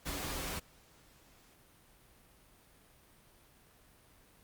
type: noise with comb filter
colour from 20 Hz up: pink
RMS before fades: -39 dBFS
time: 0.05-0.6 s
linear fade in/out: 20 ms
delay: 8.7 ms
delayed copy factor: -0.6
effects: pink hiss -63 dBFS RMS until 4.43 s + Opus 48 kbps